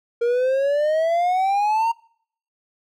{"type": "exponential sweep", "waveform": "triangle", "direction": "up", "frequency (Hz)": [466.2, 930], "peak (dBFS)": -15, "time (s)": [0.21, 1.92], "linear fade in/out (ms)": 10, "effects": ["noise-tail reverb RT60 0.6 s tail -25 dB re dry"]}